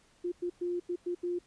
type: tone bursts at uneven times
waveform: sine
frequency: 352 Hz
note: F4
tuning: 14 cents sharp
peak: -30 dBFS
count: 6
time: 0.24-0.32 / 0.42-0.5 / 0.61-0.8 / 0.89-0.96 / 1.06-1.15 / 1.23-1.39 s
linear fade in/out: 10 ms
effects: pink hiss -65 dBFS RMS until 1.46 s + resampled to 22050 Hz